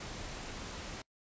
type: noise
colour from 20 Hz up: pink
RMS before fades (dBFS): -43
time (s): 0-1.02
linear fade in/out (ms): 5
effects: noise-tail reverb RT60 0.1 s tail -25 dB re dry + resampled to 16000 Hz